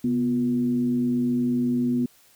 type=tone with frequency modulation; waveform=sine; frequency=245.2 Hz; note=B3; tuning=12 cents flat; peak=-20 dBFS; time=0.04-2.06 s; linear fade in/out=5 ms; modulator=109 Hz; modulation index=0.43; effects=white hiss -57 dBFS RMS until 2.35 s